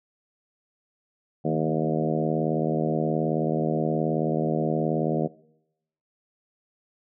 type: harmonic tone with a mistuned harmonic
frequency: 78.8 Hz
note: D#2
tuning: 23 cents sharp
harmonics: 2 / 3 / 4 / 5 / 6 / 7 / 8 / 9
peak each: -27 / -29 / -30 / -31 / -32 / -32 / -33 / -34 dBFS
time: 1.44-5.28 s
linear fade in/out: 20 ms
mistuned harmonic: 3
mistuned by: -43 cents
effects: noise-tail reverb RT60 0.8 s tail -21 dB re dry